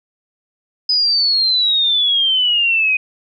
sine exponential sweep, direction down, 5030 to 2489 Hz, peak -12 dBFS, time 0.89-2.97 s, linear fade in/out 5 ms, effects none

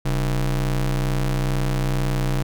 square ring-modulated tone, 82.41 Hz, E2, in tune, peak -17 dBFS, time 0.05-2.43 s, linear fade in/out 10 ms, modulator 51.3 Hz, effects none

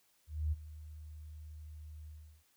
sine tone with ADSR envelope, 76.7 Hz, D#2, 24 cents flat, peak -29 dBFS, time 0.27-2.44 s, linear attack 250 ms, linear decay 28 ms, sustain -17 dB, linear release 360 ms, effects white hiss -72 dBFS RMS until 2.56 s

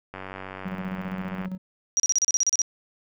click train, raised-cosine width 0.5 ms, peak -21 dBFS, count 126, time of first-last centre 0.14-1.457 s, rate 94.9 Hz
triangle tone with tremolo, 186 Hz, F#3, 9 cents sharp, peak -26 dBFS, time 0.65-1.58 s, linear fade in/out 10 ms, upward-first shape square, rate 15 Hz, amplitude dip 60%
sine tone bursts, 5750 Hz, F8, 50 cents sharp, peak -18 dBFS, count 11, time 1.97-2.618 s, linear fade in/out 0 ms, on 28 ms, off 34 ms
effects none

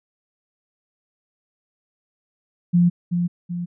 sine tone with echo, 174.61 Hz, F3, in tune, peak -12 dBFS, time 2.73-2.9 s, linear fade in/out 20 ms, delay 380 ms, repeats 2, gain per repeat -6 dB, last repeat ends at 3.66 s, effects none

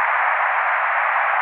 pink band-pass noise, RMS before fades -19 dBFS, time 0-1.41 s, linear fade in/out 0 ms, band 710 to 2200 Hz, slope 48 dB/octave, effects none

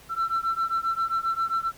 sine beating tone pair, 1339 / 1346.5 Hz, E6 / E6, +27 / +36 cents, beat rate 7.5 Hz, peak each -25 dBFS, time 0.09-1.72 s, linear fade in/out 50 ms, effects tanh soft clip ceiling -20 dBFS + pink hiss -51 dBFS RMS until 1.77 s

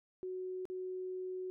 sine tone with dropouts, 370 Hz, F#4, in tune, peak -38 dBFS, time 0.23-1.5 s, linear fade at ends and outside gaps 0 ms, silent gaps 0.654-0.7 s, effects none

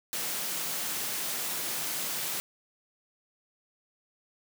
white high-pass noise, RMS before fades -33 dBFS, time 0.13-2.4 s, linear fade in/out 0 ms, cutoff 120 Hz, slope 96 dB/octave, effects none

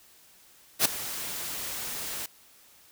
white noise with ADSR envelope, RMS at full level -19 dBFS, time 0.79-2.26 s, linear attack 62 ms, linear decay 7 ms, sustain -16 dB, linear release 3 ms, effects white hiss -57 dBFS RMS until 2.91 s

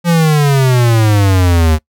square exponential sweep, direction down, 174.61 to 76.5 Hz, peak -8 dBFS, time 0.04-1.79 s, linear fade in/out 50 ms, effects noise-tail reverb RT60 0.1 s tail -23 dB re dry

